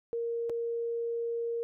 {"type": "tone with dropouts", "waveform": "sine", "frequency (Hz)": 466.2, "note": "A#4", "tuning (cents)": 0, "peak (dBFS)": -30, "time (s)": [0.13, 1.63], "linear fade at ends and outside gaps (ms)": 0, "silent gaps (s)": [0.496, 0.5], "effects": []}